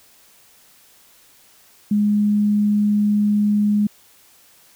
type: tone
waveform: sine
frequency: 207.7 Hz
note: G#3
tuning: in tune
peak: -14 dBFS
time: 1.91-3.87 s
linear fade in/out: 5 ms
effects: white hiss -52 dBFS RMS until 4.75 s